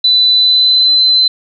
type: tone with pitch glide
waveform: sine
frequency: 3993 to 4053 Hz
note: B7 to B7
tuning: +18 to +44 cents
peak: -6 dBFS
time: 0.04-1.28 s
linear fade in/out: 5 ms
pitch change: +26 cents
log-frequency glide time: 0.34-0.95 s
effects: none